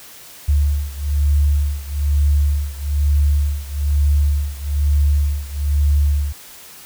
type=beating tone pair; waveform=sine; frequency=72 / 73.1 Hz; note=D2 / D2; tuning=-34 / -7 cents; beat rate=1.1 Hz; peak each=-16 / -18 dBFS; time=0.48-6.33 s; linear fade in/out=10 ms; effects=white hiss -40 dBFS RMS until 6.85 s